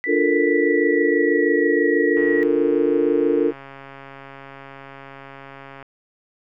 sine tone with pitch glide, 1975.5 to 1917 Hz, B6 to A#6, 0 to +48 cents, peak -23 dBFS, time 0.04-2.43 s, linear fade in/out 0 ms, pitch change -52 cents, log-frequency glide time 0.3-1.88 s
sine chord, Bb major seventh, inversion first, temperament equal, 293.7 / 349.2 / 440 / 466.2 Hz, D4 / F4 / A4 / Bb4, 0 / 0 / 0 / 0 cents, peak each -21 dBFS, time 0.06-3.53 s, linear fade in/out 50 ms
click train, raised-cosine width 0.5 ms, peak -24 dBFS, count 502, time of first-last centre 2.17-5.827 s, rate 137 Hz
effects none

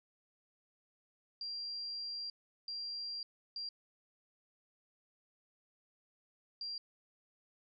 sine tone bursts at uneven times, 4751 Hz, D8, 19 cents sharp, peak -39 dBFS, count 4, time 1.41-2.3 / 2.68-3.23 / 3.56-3.69 / 6.61-6.78 s, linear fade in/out 2 ms, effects none

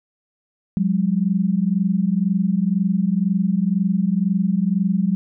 sine tone pair together, 180 / 202 Hz, F#3 / G#3, -47 / -48 cents, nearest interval major second, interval 199 cents, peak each -19 / -19 dBFS, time 0.77-5.15 s, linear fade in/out 0 ms, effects none

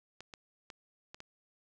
clicks, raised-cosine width 0.2 ms, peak -29 dBFS, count 5, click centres 0.206 / 0.338 / 0.702 / 1.145 / 1.204 s, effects 11-bit

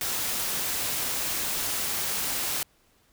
white noise, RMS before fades -29 dBFS, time 0.01-2.63 s, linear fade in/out 2 ms, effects pink hiss -64 dBFS RMS until 3.12 s

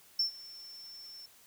triangle tone with ADSR envelope, 5390 Hz, E8, 38 cents sharp, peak -23 dBFS, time 0.19-1.26 s, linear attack 5 ms, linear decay 110 ms, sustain -22 dB, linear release 5 ms, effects tanh soft clip ceiling -20 dBFS + white hiss -60 dBFS RMS until 1.46 s

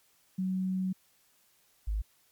sine tone pair in turn, 187.1 / 52.32 Hz, F#3 / G#1, +20 / +14 cents, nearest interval octave + minor seventh, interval 2206 cents, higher first, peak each -28 dBFS, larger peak neither, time 0.38-0.93 / 1.87-2.02 s, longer first, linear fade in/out 10 ms, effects white hiss -67 dBFS RMS until 2.31 s + MP3 96 kbps

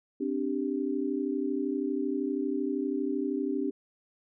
sine chord, C suspended second, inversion none, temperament just, 261.6 / 294.3 / 392.4 Hz, C4 / D4 / G4, 0 / +4 / +2 cents, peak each -32 / -31 / -33 dBFS, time 0.2-3.71 s, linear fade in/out 10 ms, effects none

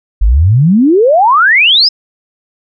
sine exponential sweep, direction up, 45.5 to 5274 Hz, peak -4 dBFS, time 0.21-1.89 s, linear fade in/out 10 ms, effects none

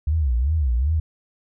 sine tone with vibrato, 68.9 Hz, C#2, 10 cents flat, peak -17 dBFS, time 0.07-1 s, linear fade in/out 5 ms, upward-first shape sine, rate 2.6 Hz, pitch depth 280 cents each way, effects none

